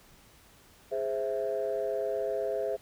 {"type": "chord", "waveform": "sine", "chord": "Ab augmented", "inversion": "none", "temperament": "equal", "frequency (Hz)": [415.3, 523.3, 659.3], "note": ["Ab4", "C5", "E5"], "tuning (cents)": [0, 0, 0], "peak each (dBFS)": -32, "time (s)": [0.91, 2.77], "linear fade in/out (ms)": 20, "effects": ["tanh soft clip ceiling -22 dBFS", "pink hiss -58 dBFS RMS until 2.81 s"]}